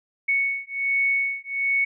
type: beating tone pair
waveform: sine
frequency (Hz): 2217 / 2218.3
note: C#7 / C#7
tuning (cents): 0 / +1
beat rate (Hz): 1.3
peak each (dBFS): -24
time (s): 0.28-1.85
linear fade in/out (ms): 10
effects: none